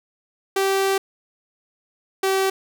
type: tone pair in turn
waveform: sawtooth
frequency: 388.6 / 384.8 Hz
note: G4 / G4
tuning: -15 / -32 cents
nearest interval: unison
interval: 17 cents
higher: first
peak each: -14 dBFS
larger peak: neither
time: 0.56-0.98 / 2.23-2.5 s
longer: first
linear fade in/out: 5 ms
effects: none